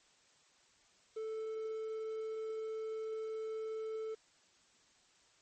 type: tone with quantisation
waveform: triangle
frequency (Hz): 440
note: A4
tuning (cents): 0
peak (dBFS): -36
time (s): 1.16-4.15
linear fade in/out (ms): 10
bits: 10
effects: white hiss -68 dBFS RMS until 5.41 s + MP3 32 kbps